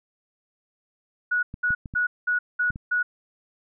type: tone bursts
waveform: sine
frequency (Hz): 1462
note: F#6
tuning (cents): -21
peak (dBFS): -20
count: 6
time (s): 1.31-3.03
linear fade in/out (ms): 10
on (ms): 120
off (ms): 200
type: clicks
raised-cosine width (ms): 5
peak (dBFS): -23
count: 6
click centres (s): 1.541 / 1.706 / 1.858 / 1.939 / 2.704 / 2.759
effects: none